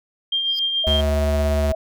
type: tone with tremolo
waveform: sine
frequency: 3193 Hz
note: G7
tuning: 31 cents sharp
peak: -17 dBFS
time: 0.32-1.01 s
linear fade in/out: 5 ms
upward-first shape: triangle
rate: 7 Hz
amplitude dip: 45%
type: tone with exponential growth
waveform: triangle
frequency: 4947 Hz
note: D#8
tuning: 11 cents flat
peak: -24 dBFS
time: 0.44-0.59 s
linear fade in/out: 0 ms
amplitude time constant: 31 ms
type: tone with pitch glide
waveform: sine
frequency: 637 to 644.8 Hz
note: D#5 to E5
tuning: +41 to -38 cents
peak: -22 dBFS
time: 0.84-1.75 s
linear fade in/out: 5 ms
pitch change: +21 cents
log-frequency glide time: 0.98-1.31 s
type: tone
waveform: square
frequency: 73.5 Hz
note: D2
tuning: 2 cents sharp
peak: -19 dBFS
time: 0.87-1.72 s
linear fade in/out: 0 ms
effects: none